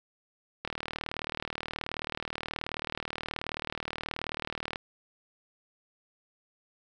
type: click train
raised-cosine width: 0.3 ms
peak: -17 dBFS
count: 160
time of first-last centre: 0.65-4.759 s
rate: 38.7 Hz
effects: none